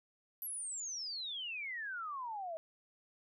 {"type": "exponential sweep", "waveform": "sine", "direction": "down", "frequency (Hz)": [12000, 628], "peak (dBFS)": -39, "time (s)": [0.42, 2.57], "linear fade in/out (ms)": 0, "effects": []}